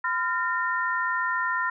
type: tone cluster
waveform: sine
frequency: 1015 / 1393 / 1821 Hz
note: B5 / F6 / A#6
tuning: +47 / -5 / -41 cents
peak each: -28 dBFS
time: 0.04-1.7 s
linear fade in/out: 5 ms
effects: none